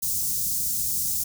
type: band-stop noise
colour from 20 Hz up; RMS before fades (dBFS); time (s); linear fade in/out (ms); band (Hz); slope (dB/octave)
white; -26; 0.02-1.24; 10; 190 to 5700; 24
effects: none